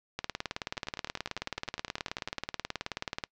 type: two click trains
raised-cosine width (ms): 0.2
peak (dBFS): -22 / -15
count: 17 / 58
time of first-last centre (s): 0.77-2.386 / 0.19-3.238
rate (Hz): 9.9 / 18.7
effects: noise-tail reverb RT60 0.1 s tail -25 dB re dry + low-pass 6000 Hz 12 dB/octave